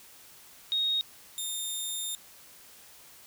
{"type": "tone pair in turn", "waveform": ["sine", "15% pulse"], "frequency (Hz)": [3741, 3639], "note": ["A#7", "A#7"], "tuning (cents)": [5, -42], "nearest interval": "unison", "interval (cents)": 47, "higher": "first", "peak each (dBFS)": -25, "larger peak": "neither", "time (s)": [[0.72, 1.01], [1.38, 2.15]], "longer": "second", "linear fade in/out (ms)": 0, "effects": ["white hiss -53 dBFS RMS until 3.26 s"]}